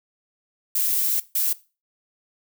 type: noise bursts at uneven times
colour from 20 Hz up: violet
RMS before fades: -22 dBFS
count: 2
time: 0.75-1.2 / 1.35-1.53 s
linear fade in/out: 5 ms
effects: noise-tail reverb RT60 0.3 s tail -18 dB re dry